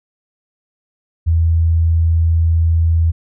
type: tone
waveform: sine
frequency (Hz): 82.41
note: E2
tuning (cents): 0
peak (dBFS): -10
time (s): 1.26-3.12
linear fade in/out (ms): 20
effects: none